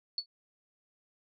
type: tone with exponential decay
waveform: sine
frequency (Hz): 4435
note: C#8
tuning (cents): 0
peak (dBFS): -26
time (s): 0.18-0.26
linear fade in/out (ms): 2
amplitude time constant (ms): 16
effects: none